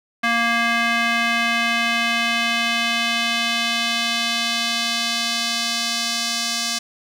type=tone with band-pass filter sweep; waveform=square; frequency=233.1 Hz; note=A#3; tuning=in tune; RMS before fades=-21 dBFS; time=0.23-6.79 s; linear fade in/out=10 ms; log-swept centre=1900 to 5200 Hz; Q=1.5; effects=7-bit